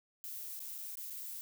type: noise with dropouts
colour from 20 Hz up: violet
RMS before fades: -44 dBFS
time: 0.24-1.41 s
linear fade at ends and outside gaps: 0 ms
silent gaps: 0.593-0.603 / 0.78-0.785 / 0.955-0.972 / 1.1-1.104 s
effects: none